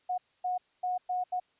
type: tone bursts at uneven times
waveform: sine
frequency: 728 Hz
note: F#5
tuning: 28 cents flat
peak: -28 dBFS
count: 5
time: 0.09-0.18 / 0.44-0.58 / 0.83-0.98 / 1.09-1.24 / 1.32-1.4 s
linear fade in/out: 10 ms
effects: white hiss -70 dBFS RMS until 1.59 s + resampled to 8000 Hz